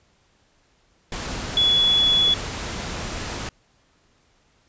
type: tone in noise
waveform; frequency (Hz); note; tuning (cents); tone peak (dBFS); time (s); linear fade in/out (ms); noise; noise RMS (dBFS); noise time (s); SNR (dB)
sine; 3400; G#7; +40; -15; 1.57-2.34; 2; pink; -30; 1.12-3.49; +12
effects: pink hiss -62 dBFS RMS until 4.68 s + resampled to 16000 Hz